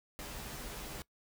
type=noise with comb filter; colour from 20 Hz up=pink; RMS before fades=-44 dBFS; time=0.19-1.02 s; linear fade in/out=0 ms; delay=11 ms; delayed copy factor=-0.8; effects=noise-tail reverb RT60 0.1 s tail -21 dB re dry